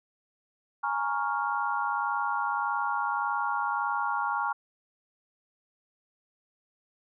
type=chord; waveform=sine; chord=Bb minor seventh; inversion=third; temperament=equal; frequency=830.6 / 932.3 / 1108.7 / 1396.9 Hz; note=Ab5 / Bb5 / Db6 / F6; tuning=0 / 0 / 0 / 0 cents; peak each=-32 dBFS; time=0.83-4.53 s; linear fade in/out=10 ms; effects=none